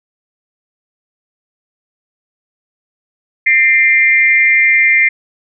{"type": "tone with amplitude modulation", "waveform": "sine", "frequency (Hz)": 2093, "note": "C7", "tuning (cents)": 0, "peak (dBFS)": -3, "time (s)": [3.46, 5.09], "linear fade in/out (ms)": 10, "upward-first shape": "sine", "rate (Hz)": 282, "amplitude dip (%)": 85, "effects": []}